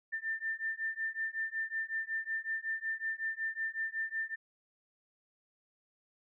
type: beating tone pair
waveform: sine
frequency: 1787 / 1792.4 Hz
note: A6 / A6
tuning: +26 / +32 cents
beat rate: 5.4 Hz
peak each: -37 / -37 dBFS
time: 0.12-4.36 s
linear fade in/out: 20 ms
effects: none